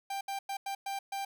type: tone bursts at uneven times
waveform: 45% pulse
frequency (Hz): 789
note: G5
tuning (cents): +11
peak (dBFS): -34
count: 6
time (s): 0.1-0.21 / 0.28-0.39 / 0.49-0.57 / 0.66-0.75 / 0.86-0.99 / 1.12-1.25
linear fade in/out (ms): 5
effects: none